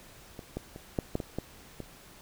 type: clicks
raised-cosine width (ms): 2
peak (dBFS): -27 / -20 / -29 / -14 / -15 / -21 / -18 / -24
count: 8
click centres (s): 0.392 / 0.57 / 0.761 / 0.988 / 1.154 / 1.202 / 1.386 / 1.803
effects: pink hiss -53 dBFS RMS until 2.21 s